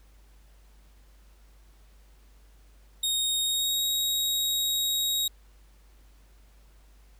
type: tone with pitch glide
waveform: sawtooth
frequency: 3729 to 3788 Hz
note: A#7 to A#7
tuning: 0 to +27 cents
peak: -22 dBFS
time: 3.03-5.28 s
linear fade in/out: 5 ms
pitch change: +27 cents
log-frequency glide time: 3.42-3.83 s
effects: added 50 Hz sine -53 dBFS peak until 7.19 s + pink hiss -64 dBFS RMS until 7.19 s